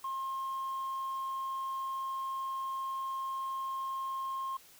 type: tone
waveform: sine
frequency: 1067 Hz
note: C6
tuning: 34 cents sharp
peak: -32 dBFS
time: 0.04-4.57 s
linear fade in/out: 5 ms
effects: tanh soft clip ceiling -32 dBFS + white hiss -58 dBFS RMS until 4.79 s